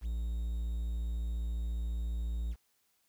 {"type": "tone with quantisation", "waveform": "triangle", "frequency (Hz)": 57.2, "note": "A#1", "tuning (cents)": -32, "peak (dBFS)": -30, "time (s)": [0.01, 2.56], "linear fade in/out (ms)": 50, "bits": 10, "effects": ["white hiss -74 dBFS RMS until 3.08 s"]}